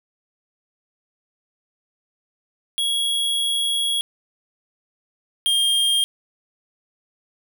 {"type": "tone pair in turn", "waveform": "square", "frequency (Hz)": [3322, 3216], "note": ["G#7", "G7"], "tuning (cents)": [0, 44], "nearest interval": "minor second", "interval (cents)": 56, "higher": "first", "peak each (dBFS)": [-20, -17], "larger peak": "second", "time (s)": [[2.78, 4.01], [5.46, 6.04]], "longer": "first", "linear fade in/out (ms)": 0, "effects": []}